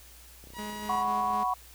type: click train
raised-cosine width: 2 ms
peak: -38 dBFS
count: 29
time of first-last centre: 0.44-1.337 s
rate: 31.2 Hz
type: tone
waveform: sawtooth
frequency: 962 Hz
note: B5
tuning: 46 cents flat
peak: -35 dBFS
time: 0.53-1.05 s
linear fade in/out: 50 ms
type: tone with tremolo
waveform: sawtooth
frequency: 210 Hz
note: G#3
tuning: 19 cents sharp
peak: -33 dBFS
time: 0.58-1.44 s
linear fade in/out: 10 ms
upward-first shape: square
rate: 4 Hz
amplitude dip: 30%
type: chord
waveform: sine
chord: F# suspended fourth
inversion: none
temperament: just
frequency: 740 / 986.7 / 1110 Hz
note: F#5 / B5 / C#6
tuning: 0 / -2 / +2 cents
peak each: -30 dBFS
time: 0.89-1.54 s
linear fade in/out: 5 ms
effects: added 60 Hz sine -53 dBFS peak until 1.74 s + white hiss -53 dBFS RMS until 1.74 s